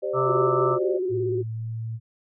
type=chord; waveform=sine; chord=G suspended fourth; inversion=none; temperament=equal with one note detuned; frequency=392 / 523.3 / 599.7 Hz; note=G4 / C5 / D5; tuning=0 / 0 / +36 cents; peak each=-29 dBFS; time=0.02-0.99 s; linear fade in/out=20 ms
type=harmonic tone; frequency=130.9 Hz; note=C3; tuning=1 cent sharp; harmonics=1 / 3 / 5 / 7 / 9 / 10; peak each=-29 / -30 / -36 / -35 / -25 / -28 dBFS; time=0.13-0.79 s; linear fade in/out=50 ms
type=tone with vibrato; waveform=sine; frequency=370.3 Hz; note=F#4; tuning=1 cent sharp; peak=-23 dBFS; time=0.26-1.43 s; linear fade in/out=20 ms; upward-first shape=square; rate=17 Hz; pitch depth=47 cents each way
type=tone with pitch glide; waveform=sine; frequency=111.4 to 112.89 Hz; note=A2 to A2; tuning=+22 to +45 cents; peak=-28 dBFS; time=1.09-2 s; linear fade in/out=50 ms; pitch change=+23 cents; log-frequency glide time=1.49-1.7 s
effects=none